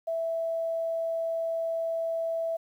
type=tone; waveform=sine; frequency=659 Hz; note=E5; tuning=1 cent flat; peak=-27 dBFS; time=0.07-2.57 s; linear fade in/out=10 ms; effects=10-bit